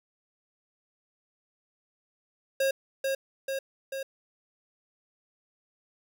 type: tone with echo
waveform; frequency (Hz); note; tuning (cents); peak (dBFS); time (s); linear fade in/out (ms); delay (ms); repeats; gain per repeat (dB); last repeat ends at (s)
square; 540; C#5; -45; -24; 2.6-2.71; 5; 440; 3; -3; 4.03
effects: none